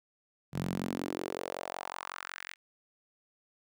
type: tone with high-pass filter sweep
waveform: sawtooth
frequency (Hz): 45.38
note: F#1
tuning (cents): -33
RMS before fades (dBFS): -38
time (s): 0.52-2.56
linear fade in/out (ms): 50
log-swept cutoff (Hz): 140 to 2100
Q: 2.7
effects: none